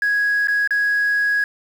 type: tone with dropouts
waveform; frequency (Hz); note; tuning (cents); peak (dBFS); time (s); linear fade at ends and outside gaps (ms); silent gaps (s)
sine; 1661.2; G#6; 0; -14; 0.02-1.44; 2; 0.473-0.483 / 0.675-0.707
effects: tanh soft clip ceiling -13 dBFS + 7-bit